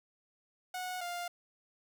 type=tone pair in turn; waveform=sawtooth; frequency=733 / 701.1 Hz; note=F#5 / F5; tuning=-16 / +7 cents; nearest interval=minor second; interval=77 cents; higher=first; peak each=-33 / -33 dBFS; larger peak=neither; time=0.74-1.01 / 1.01-1.28 s; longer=neither; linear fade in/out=5 ms; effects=none